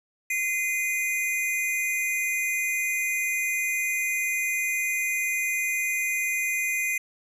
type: tone pair together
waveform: square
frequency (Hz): 2064 / 2455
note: C7 / D#7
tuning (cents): -24 / -24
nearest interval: minor third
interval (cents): 300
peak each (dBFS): -28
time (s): 0.3-6.98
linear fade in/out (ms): 5
effects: resampled to 32000 Hz